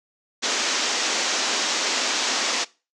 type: band-pass noise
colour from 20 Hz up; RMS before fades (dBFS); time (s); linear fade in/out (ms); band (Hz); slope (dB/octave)
white; -24; 0.42-2.65; 20; 230 to 6900; 48
effects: noise-tail reverb RT60 0.3 s tail -21 dB re dry